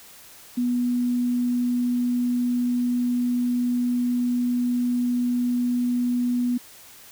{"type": "tone", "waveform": "sine", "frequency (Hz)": 244.6, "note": "B3", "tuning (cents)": -16, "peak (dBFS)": -20, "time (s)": [0.57, 6.58], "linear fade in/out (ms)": 10, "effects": ["white hiss -47 dBFS RMS until 7.11 s"]}